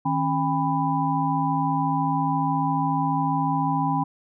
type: tone cluster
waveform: sine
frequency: 157 / 271.3 / 802 / 992 Hz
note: D#3 / C#4 / G5 / B5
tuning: +16 / -37 / +39 / +7 cents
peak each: -26 dBFS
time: 0.05-4.04 s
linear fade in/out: 10 ms
effects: none